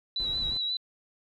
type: tone with vibrato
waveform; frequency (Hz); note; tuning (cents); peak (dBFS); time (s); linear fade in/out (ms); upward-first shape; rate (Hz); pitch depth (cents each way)
sine; 3937; B7; -6; -27; 0.16-0.77; 2; sine; 5.6; 35
type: noise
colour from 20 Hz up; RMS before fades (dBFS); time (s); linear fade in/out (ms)
brown; -40; 0.2-0.57; 0
effects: MP3 64 kbps